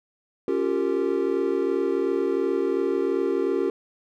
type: chord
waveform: triangle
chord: G half-diminished seventh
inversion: second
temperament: equal with one note detuned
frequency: 277.2 / 349.2 / 392 / 459.2 Hz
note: Db4 / F4 / G4 / Bb4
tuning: 0 / 0 / 0 / -26 cents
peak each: -27 / -25 / -23 / -26 dBFS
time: 0.48-3.7 s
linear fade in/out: 2 ms
effects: none